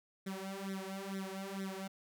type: tone with flanger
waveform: sawtooth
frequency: 193.3 Hz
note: G3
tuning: 24 cents flat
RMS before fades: -42 dBFS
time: 0.26-1.88 s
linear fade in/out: 10 ms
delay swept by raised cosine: 0.52 to 3.82 ms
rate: 2.2 Hz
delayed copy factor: +0.95
effects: none